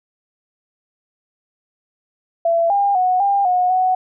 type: tone with pitch steps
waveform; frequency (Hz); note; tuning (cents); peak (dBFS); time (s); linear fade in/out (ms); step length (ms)
sine; 672 / 803 / 735 / 799 / 726 / 742; E5 / G5 / F#5 / G5 / F#5 / F#5; +33 / +41 / -12 / +33 / -33 / +5; -13; 2.45-3.95; 5; 250
effects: none